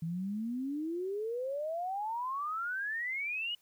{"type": "exponential sweep", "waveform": "sine", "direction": "up", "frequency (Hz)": [159.5, 2960], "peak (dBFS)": -33, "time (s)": [0.02, 3.55], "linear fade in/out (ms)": 5, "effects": ["white hiss -70 dBFS RMS until 3.61 s"]}